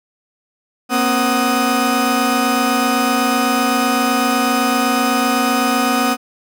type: tone cluster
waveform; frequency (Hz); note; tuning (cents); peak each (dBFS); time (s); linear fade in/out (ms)
35% pulse; 237.8 / 265.7 / 746 / 1246; A#3 / C4 / F#5 / D#6; +35 / +27 / +14 / +2; -18; 0.89-6.17; 50
effects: none